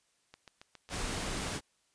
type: click train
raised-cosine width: 0.2 ms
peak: -32 dBFS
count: 8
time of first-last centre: 0.34-1.303 s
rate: 7.27 Hz
type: noise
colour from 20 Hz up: pink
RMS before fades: -36 dBFS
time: 0.89-1.61 s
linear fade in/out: 50 ms
effects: white hiss -73 dBFS RMS until 1.94 s + resampled to 22050 Hz